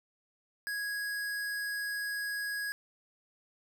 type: tone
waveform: square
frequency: 1659 Hz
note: G#6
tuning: 2 cents flat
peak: -34 dBFS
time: 0.67-2.72 s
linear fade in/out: 0 ms
effects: none